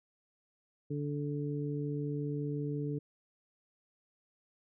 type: harmonic tone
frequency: 145.6 Hz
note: D3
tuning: 15 cents flat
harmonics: 1 / 2 / 3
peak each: -35 / -38 / -40 dBFS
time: 0.9-2.99 s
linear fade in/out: 10 ms
effects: none